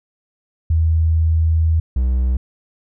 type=tone pair in turn; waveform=sine / triangle; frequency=80.8 / 63.38 Hz; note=E2 / B1; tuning=-34 / +46 cents; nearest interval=major third; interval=420 cents; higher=first; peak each=-12 dBFS; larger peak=neither; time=0.7-1.8 / 1.96-2.37 s; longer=first; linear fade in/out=5 ms; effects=none